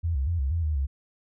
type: tone with pitch steps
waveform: sine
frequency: 83.8 / 67.1 / 85.5 / 67.4 / 83.9 / 76.8 / 68.3 Hz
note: E2 / C2 / F2 / C#2 / E2 / D#2 / C#2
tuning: +29 / +44 / -36 / -48 / +31 / -22 / -25 cents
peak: -23 dBFS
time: 0.03-0.87 s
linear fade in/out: 20 ms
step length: 120 ms
effects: none